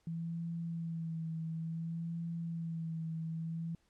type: tone with vibrato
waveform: sine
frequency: 164.81 Hz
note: E3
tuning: in tune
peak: -36 dBFS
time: 0.07-3.75 s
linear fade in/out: 2 ms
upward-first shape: sine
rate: 0.57 Hz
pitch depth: 32 cents each way
effects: pink hiss -75 dBFS RMS until 3.89 s + low-pass 9000 Hz 12 dB/octave